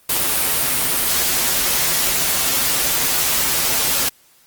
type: noise with comb filter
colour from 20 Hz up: white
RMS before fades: -18 dBFS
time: 0.09-4.09 s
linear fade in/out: 5 ms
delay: 9.8 ms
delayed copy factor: -0.7
effects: white hiss -53 dBFS RMS until 4.46 s + Opus 32 kbps